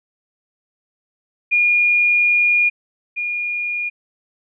sine tone pair in turn, 2430 / 2430 Hz, D#7 / D#7, -42 / -42 cents, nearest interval unison, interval 0 cents, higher neither, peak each -12 / -20 dBFS, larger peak first, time 1.51-2.7 / 3.16-3.9 s, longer first, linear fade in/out 20 ms, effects none

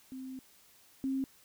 sine tone pair in turn, 261.1 / 267.4 Hz, C4 / C4, -3 / +38 cents, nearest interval unison, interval 41 cents, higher second, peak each -40 / -30 dBFS, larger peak second, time 0.12-0.39 / 1.04-1.24 s, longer first, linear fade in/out 0 ms, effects white hiss -62 dBFS RMS until 1.44 s

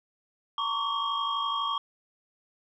sine tone cluster, 917 / 1090 / 1142 / 3237 Hz, A#5 / C#6 / D6 / G#7, -29 / -29 / -49 / -45 cents, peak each -35 / -34 / -29 / -32 dBFS, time 0.58-1.78 s, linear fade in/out 2 ms, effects tanh soft clip ceiling -18 dBFS

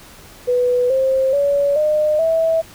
sine tone with pitch steps, 493.9 / 529.3 / 567.3 / 608.1 / 651.7 Hz, B4 / C5 / C#5 / D#5 / E5, 0 / +20 / +40 / -40 / -20 cents, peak -13 dBFS, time 0.47-2.62 s, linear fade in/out 20 ms, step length 430 ms, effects pink hiss -42 dBFS RMS until 2.74 s

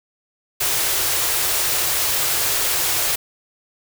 white band-stop noise, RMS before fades -20 dBFS, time 0.6-3.16 s, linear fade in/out 10 ms, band 160 to 300 Hz, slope 96 dB/octave, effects none

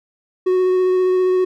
triangle tone with vibrato, 368.9 Hz, F#4, 5 cents flat, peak -11 dBFS, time 0.46-1.45 s, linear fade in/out 10 ms, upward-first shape triangle, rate 15 Hz, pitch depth 14 cents each way, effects none

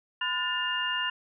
sine tone cluster, 1011 / 1441 / 1772 / 2816 Hz, B5 / F#6 / A6 / F7, +40 / -46 / +12 / +14 cents, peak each -34 / -34 / -33 / -30 dBFS, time 0.21-1.1 s, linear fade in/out 5 ms, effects none

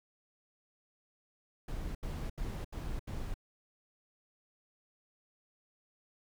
brown noise bursts, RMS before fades -38 dBFS, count 5, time 1.68-3.342 s, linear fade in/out 5 ms, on 270 ms, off 78 ms, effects none

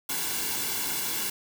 white noise with comb filter, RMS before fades -30 dBFS, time 0.09-1.3 s, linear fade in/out 5 ms, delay 1.6 ms, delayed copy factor -0.7, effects none

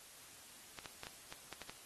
clicks, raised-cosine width 0.2 ms, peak -28 dBFS, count 8, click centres 0.788 / 0.858 / 1.034 / 1.069 / 1.325 / 1.527 / 1.617 / 1.696 s, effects white hiss -57 dBFS RMS until 1.85 s + AAC 32 kbps

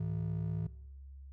triangle ring-modulated tone, 133.4 Hz, C3, 34 cents sharp, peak -28 dBFS, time 0-0.67 s, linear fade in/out 5 ms, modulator 27.6 Hz, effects noise-tail reverb RT60 1.0 s tail -20 dB re dry + added 68 Hz sine -47 dBFS peak until 1.32 s

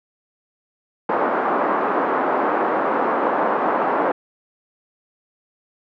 white band-pass noise, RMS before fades -20 dBFS, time 1.09-4.12 s, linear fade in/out 5 ms, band 250 to 1200 Hz, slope 24 dB/octave, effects none

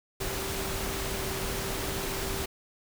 sine tone in noise, 388.3 Hz, G4, 16 cents flat, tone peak -38 dBFS, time 0.2-2.46 s, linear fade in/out 10 ms, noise pink, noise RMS -33 dBFS, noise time 0.2-2.46 s, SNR -8 dB, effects none

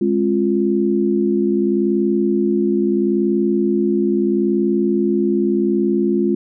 sine chord, F minor, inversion first, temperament equal with one note detuned, 207.7 / 268.5 / 349.2 Hz, Ab3 / C4 / F4, 0 / +45 / 0 cents, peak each -18 / -21 / -17 dBFS, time 0.01-6.35 s, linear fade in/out 5 ms, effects none

